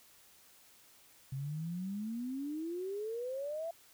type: exponential sweep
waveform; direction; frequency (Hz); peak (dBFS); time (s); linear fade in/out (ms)
sine; up; 130.81 to 681; -36; 1.32-3.71; 5
effects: white hiss -62 dBFS RMS until 3.93 s